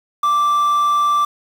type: tone with quantisation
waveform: triangle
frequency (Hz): 1173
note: D6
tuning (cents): -2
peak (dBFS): -11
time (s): 0.23-1.25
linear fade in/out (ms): 5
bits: 6
effects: none